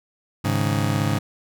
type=chord; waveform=30% pulse; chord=Ab suspended fourth; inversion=none; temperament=just; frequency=103.83 / 138.43 / 155.74 Hz; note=Ab2 / Db3 / Eb3; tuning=0 / -2 / +2 cents; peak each=-20 / -22 / -24 dBFS; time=0.44-1.19 s; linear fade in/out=10 ms; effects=none